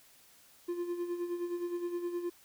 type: tone with tremolo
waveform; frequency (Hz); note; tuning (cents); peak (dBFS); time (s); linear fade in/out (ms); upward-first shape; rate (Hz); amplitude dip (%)
triangle; 349; F4; -1; -29; 0.68-2.3; 10; sine; 9.6; 60
effects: white hiss -61 dBFS RMS until 2.44 s